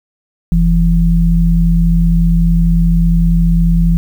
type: tone pair together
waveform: sine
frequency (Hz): 44.52 / 168.1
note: F1 / E3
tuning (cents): +34 / +34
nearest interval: octave + major seventh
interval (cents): 2300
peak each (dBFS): -10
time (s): 0.52-3.97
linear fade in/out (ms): 0
effects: 7-bit